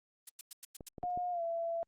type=noise bursts; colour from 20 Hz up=violet; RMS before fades=-38 dBFS; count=6; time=0.27-0.888 s; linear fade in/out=5 ms; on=23 ms; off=96 ms
type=clicks; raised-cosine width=2 ms; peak=-32 dBFS; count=4; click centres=0.808 / 0.982 / 1.037 / 1.175 s
type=tone with pitch glide; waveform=sine; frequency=715 to 671 Hz; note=F5 to E5; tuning=+41 to +31 cents; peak=-33 dBFS; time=1.03-1.83 s; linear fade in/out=0 ms; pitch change=-110 cents; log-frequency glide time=1.31-1.42 s
effects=low-pass 9000 Hz 12 dB/octave + Opus 32 kbps